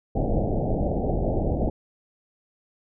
pink low-pass noise, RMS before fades -24 dBFS, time 0.15-1.7 s, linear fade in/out 5 ms, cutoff 790 Hz, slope 96 dB/octave, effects none

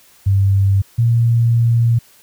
sine tone pair in turn, 98 / 116.89 Hz, G2 / A#2, 0 / +5 cents, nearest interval minor third, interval 305 cents, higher second, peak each -10 / -10 dBFS, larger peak neither, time 0.26-0.82 / 0.98-1.99 s, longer second, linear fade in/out 10 ms, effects white hiss -49 dBFS RMS until 2.22 s

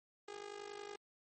sawtooth tone with amplitude modulation, 410 Hz, G#4, 22 cents flat, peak -39 dBFS, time 0.28-0.96 s, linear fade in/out 5 ms, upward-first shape sine, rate 50.9 Hz, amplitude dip 80%, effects MP3 32 kbps

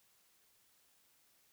silence, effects white hiss -71 dBFS RMS until 1.52 s

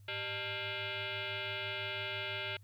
sine tone with frequency modulation, 392 Hz, G4, in tune, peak -36 dBFS, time 0.08-2.57 s, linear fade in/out 5 ms, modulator 499 Hz, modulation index 6.3, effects added 101 Hz sine -54 dBFS peak until 2.63 s + white hiss -73 dBFS RMS until 2.63 s

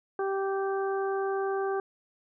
harmonic tone, 389.8 Hz, G4, 10 cents flat, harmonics 1 / 2 / 3 / 4, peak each -28 / -34 / -38 / -40 dBFS, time 0.19-1.8 s, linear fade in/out 2 ms, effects none

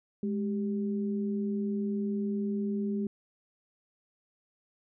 sine tone pair together, 207.7 / 392.1 Hz, G#3 / G4, 0 / 0 cents, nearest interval major seventh, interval 1100 cents, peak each -29 / -36 dBFS, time 0.23-3.07 s, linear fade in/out 2 ms, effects none

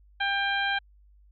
harmonic tone, 795 Hz, G5, 24 cents sharp, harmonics 1 / 2 / 3 / 4 / 5, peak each -30 / -27 / -34 / -33 / -39 dBFS, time 0.2-0.79 s, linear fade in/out 10 ms, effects added 50 Hz sine -54 dBFS peak until 1.31 s

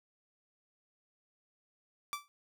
sawtooth tone with exponential decay, 1164 Hz, D6, 16 cents flat, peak -28 dBFS, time 2.13-2.28 s, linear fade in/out 0 ms, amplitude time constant 31 ms, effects none

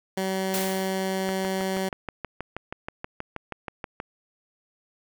15% pulse tone, 190.3 Hz, F#3, 49 cents sharp, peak -19 dBFS, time 0.17-1.89 s, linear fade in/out 5 ms
white noise with exponential decay, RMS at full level -28 dBFS, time 0.54-1.23 s, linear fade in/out 0 ms, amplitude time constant 150 ms
click train, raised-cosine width 0.5 ms, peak -17 dBFS, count 18, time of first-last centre 1.29-4.001 s, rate 6.27 Hz
effects none

